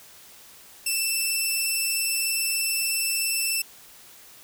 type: tone with vibrato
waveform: 10% pulse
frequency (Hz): 2663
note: E7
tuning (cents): +17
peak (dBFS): -15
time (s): 0.86-3.62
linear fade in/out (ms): 5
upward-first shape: triangle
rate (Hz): 20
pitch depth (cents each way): 36
effects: white hiss -49 dBFS RMS until 4.43 s